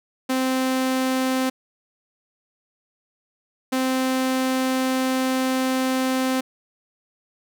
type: tone pair in turn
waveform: sawtooth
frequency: 260 / 260 Hz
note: C4 / C4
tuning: -11 / -11 cents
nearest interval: unison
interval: 0 cents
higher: neither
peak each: -16 dBFS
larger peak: neither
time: 0.29-1.5 / 3.72-6.41 s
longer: second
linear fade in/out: 10 ms
effects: none